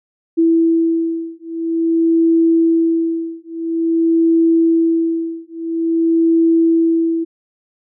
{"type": "beating tone pair", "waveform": "sine", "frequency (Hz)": [329.6, 330.09], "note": ["E4", "E4"], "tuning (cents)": [0, 2], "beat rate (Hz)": 0.49, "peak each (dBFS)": -15, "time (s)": [0.37, 7.25], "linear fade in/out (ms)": 20, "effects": []}